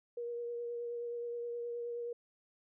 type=tone with vibrato; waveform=sine; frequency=474.9 Hz; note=A#4; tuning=32 cents sharp; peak=-37 dBFS; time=0.17-2.13 s; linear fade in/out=5 ms; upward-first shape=triangle; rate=9.5 Hz; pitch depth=18 cents each way; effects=none